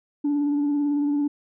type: tone with vibrato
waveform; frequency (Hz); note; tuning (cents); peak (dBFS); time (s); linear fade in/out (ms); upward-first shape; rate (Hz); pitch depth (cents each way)
sine; 289.6; D4; -24; -18; 0.24-1.28; 10; sine; 18; 26
effects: tanh soft clip ceiling -18 dBFS